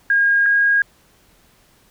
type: tone pair in turn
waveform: sine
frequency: 1625 / 1633 Hz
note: G#6 / G#6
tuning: -38 / -30 cents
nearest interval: unison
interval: 8 cents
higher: second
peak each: -12 dBFS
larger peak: neither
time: 0.1-0.46 / 0.46-0.82 s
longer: neither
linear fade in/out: 2 ms
effects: pink hiss -55 dBFS RMS until 1.9 s

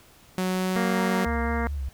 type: tone with pitch glide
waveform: sawtooth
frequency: 185 to 187.8 Hz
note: F#3 to F#3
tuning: 0 to +26 cents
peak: -20 dBFS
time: 0.38-1.25 s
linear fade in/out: 0 ms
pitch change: +26 cents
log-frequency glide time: 0.51-1.04 s
type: harmonic tone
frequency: 233.1 Hz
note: A#3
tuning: in tune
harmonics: 1 / 2 / 3 / 4 / 5 / 6 / 7 / 8 / 9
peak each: -29 / -32 / -34 / -35 / -36 / -37 / -37 / -38 / -39 dBFS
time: 0.76-1.67 s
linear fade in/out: 0 ms
type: tone with vibrato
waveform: sine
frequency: 69.3 Hz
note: C#2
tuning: in tune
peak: -27 dBFS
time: 1.26-1.89 s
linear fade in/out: 5 ms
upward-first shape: sine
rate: 4.7 Hz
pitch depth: 82 cents each way
effects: pink hiss -54 dBFS RMS until 1.93 s

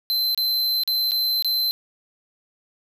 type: tone with dropouts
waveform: square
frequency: 4083 Hz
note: C8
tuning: 43 cents flat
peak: -20 dBFS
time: 0.1-1.71 s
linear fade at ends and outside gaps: 0 ms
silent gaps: 0.347-0.376 / 0.835-0.876 / 1.11-1.118 / 1.424-1.446 s
effects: 8-bit

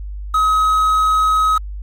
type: tone with quantisation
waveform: triangle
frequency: 1272 Hz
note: D#6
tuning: 38 cents sharp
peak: -10 dBFS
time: 0.34-1.58 s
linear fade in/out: 5 ms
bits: 6
effects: added 50 Hz sine -25 dBFS peak until 1.82 s + AAC 64 kbps

